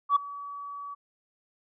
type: tone with ADSR envelope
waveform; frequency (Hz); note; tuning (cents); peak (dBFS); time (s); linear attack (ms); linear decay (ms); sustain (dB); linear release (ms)
sine; 1140; C#6; +48; -15; 0.09-0.95; 69; 9; -21; 17
effects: tanh soft clip ceiling -14 dBFS